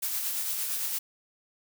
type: noise with tremolo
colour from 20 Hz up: blue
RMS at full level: -30 dBFS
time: 0.02-0.99 s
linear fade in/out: 10 ms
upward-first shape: sine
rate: 8.8 Hz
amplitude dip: 30%
effects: none